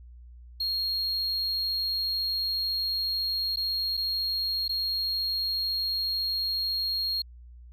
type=tone with dropouts; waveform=triangle; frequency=4262 Hz; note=C8; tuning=31 cents sharp; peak=-25 dBFS; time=0.6-7.22 s; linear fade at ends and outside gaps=5 ms; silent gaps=3.56-3.57 / 3.97-3.974 / 4.68-4.692 s; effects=added 60 Hz sine -45 dBFS peak until 7.72 s